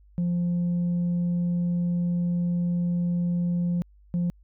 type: tone pair in turn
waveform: sine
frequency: 174.61 / 174.61 Hz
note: F3 / F3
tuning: 0 / 0 cents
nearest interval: unison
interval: 0 cents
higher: neither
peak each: -20 dBFS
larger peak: neither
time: 0.18-3.82 / 4.14-4.3 s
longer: first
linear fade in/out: 0 ms
effects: tanh soft clip ceiling -21 dBFS + added 50 Hz sine -52 dBFS peak until 4.43 s